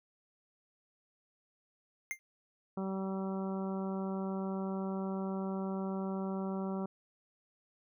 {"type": "tone with exponential decay", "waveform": "square", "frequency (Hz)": 2102, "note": "C7", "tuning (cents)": 7, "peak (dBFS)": -31, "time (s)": [2.11, 2.19], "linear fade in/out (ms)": 0, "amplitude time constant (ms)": 17}
{"type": "harmonic tone", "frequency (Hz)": 191.9, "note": "G3", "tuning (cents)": -37, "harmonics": [1, 2, 3, 4, 5, 6, 7], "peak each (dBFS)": [-35, -41, -45, -47, -49, -51, -52], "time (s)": [2.77, 6.86], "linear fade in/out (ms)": 5}
{"effects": []}